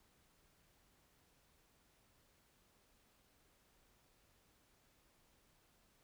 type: silence
effects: pink hiss -73 dBFS RMS until 6.03 s